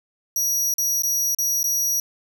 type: tone with dropouts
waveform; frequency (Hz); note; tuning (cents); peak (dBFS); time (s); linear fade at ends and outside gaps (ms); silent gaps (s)
sawtooth; 5780; F#8; -41; -17; 0.36-2; 2; 0.74-0.782 / 1.022-1.034 / 1.348-1.386 / 1.631-1.641
effects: none